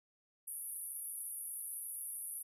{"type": "band-pass noise", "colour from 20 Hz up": "pink", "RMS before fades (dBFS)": -44, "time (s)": [0.47, 2.43], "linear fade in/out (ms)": 10, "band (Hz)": [9800, 12000], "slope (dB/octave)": 96, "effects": []}